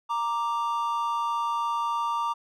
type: tone pair together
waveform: triangle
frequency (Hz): 932.8 / 1176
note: A#5 / D6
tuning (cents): +1 / +2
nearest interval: major third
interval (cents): 401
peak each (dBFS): -26 / -26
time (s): 0.09-2.34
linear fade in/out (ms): 20
effects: none